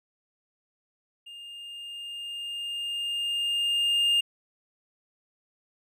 triangle tone with level ramp, 2817 Hz, F7, 14 cents sharp, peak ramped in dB -40 to -18 dBFS, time 1.26-4.21 s, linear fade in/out 10 ms, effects none

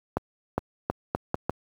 accelerating click train, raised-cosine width 1 ms, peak -10 dBFS, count 6, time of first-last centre 0.17-1.496 s, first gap 410 ms, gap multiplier 0.78, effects high-pass 60 Hz 12 dB/octave + 8-bit

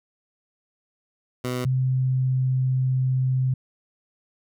15% pulse / sine tone pair in turn, 125.2 / 129.66 Hz, B2 / C3, +24 / -15 cents, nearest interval minor second, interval 61 cents, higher second, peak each -19 dBFS, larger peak neither, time 1.44-1.65 / 1.65-3.54 s, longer second, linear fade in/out 5 ms, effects none

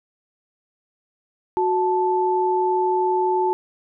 sine tone pair together, 368.2 / 877 Hz, F#4 / A5, -8 / -6 cents, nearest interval octave + minor third, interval 1502 cents, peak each -20 dBFS, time 1.57-3.53 s, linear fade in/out 0 ms, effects none

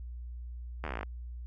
slowing click train, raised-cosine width 0.5 ms, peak -21 dBFS, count 13, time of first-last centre 0.84-1.031 s, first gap 12 ms, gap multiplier 1.05, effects added 60 Hz sine -39 dBFS peak until 1.46 s

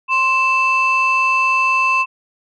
sine tone pair together, 1050 / 2646 Hz, C6 / E7, +6 / +6 cents, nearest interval octave + major third, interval 1600 cents, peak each -14 dBFS, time 0.08-2.06 s, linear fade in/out 50 ms, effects tanh soft clip ceiling -8 dBFS

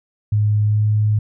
sine tone with pitch glide, 105.3 to 106.34 Hz, G#2 to G#2, +24 to +41 cents, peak -13 dBFS, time 0.32-1.19 s, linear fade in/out 5 ms, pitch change +17 cents, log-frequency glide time 0.64-0.82 s, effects none

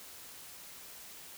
silence, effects white hiss -50 dBFS RMS until 1.37 s

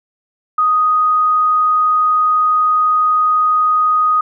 sine tone, 1246 Hz, D#6, 2 cents sharp, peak -10 dBFS, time 0.58-4.21 s, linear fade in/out 5 ms, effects none

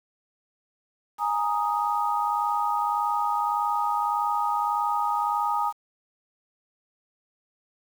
sine chord, Ab suspended second, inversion none, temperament equal, 830.6 / 932.3 / 1244.5 Hz, Ab5 / Bb5 / Eb6, 0 / 0 / 0 cents, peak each -27 dBFS, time 1.18-5.73 s, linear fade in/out 50 ms, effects 8-bit

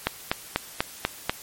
click train, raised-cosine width 0.3 ms, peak -5 dBFS, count 6, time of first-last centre 0.07-1.295 s, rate 4.08 Hz, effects white hiss -43 dBFS RMS until 1.42 s + MP3 64 kbps

